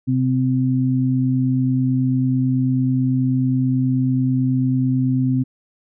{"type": "tone pair together", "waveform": "sine", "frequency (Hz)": [129.2, 258.4], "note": ["C3", "C4"], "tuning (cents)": [-21, -21], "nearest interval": "octave", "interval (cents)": 1200, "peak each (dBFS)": -18, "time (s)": [0.07, 5.44], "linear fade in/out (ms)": 20, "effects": []}